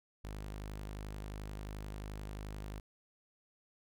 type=tone; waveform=sawtooth; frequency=51.4 Hz; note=G#1; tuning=17 cents flat; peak=-38 dBFS; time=0.24-2.8 s; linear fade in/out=5 ms; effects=none